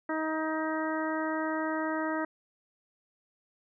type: harmonic tone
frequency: 315.2 Hz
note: D#4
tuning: 23 cents sharp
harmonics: 1 / 2 / 3 / 4 / 5 / 6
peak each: -32 / -35 / -37 / -38 / -39 / -40 dBFS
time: 0.09-2.25 s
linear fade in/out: 5 ms
effects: none